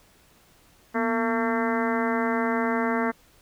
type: harmonic tone with a mistuned harmonic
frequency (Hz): 226.3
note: A3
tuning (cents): +49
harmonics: 1 / 2 / 3 / 4 / 5 / 6 / 7 / 8 / 9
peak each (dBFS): -26 / -29 / -31 / -32 / -33 / -34 / -34 / -35 / -36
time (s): 0.94-3.12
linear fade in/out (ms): 20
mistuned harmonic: 1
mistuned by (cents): +110
effects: pink hiss -58 dBFS RMS until 3.41 s